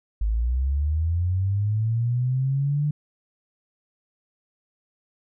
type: linear sweep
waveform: sine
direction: up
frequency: 50.6 to 150 Hz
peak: -20 dBFS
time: 0.21-2.91 s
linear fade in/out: 5 ms
effects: none